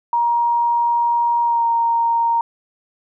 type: tone with pitch glide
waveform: sine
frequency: 944 to 929.4 Hz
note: A#5 to A#5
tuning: +22 to -5 cents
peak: -14 dBFS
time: 0.13-2.41 s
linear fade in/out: 2 ms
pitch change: -27 cents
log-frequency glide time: 1.43-1.65 s
effects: none